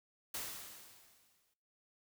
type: noise with exponential decay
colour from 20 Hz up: white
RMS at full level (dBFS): -40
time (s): 0.34-1.54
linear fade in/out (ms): 5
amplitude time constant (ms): 260
effects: noise-tail reverb RT60 0.5 s tail -18 dB re dry